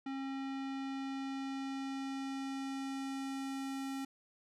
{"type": "tone with low-pass filter sweep", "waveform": "square", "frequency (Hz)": 270, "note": "C#4", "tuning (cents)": -45, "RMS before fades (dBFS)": -40, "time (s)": [0.06, 4.05], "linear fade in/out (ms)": 5, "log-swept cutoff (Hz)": [3100, 12000], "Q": 0.78, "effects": []}